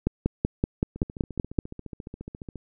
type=two click trains; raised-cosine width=3 ms; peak=-24 / -9 dBFS; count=24 / 9; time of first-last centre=0.96-2.557 / 0.07-1.588 s; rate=14.4 / 5.27 Hz; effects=none